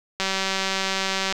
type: click train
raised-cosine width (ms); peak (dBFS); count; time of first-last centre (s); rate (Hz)
0.2; -7; 217; 0.2-1.325; 192
effects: none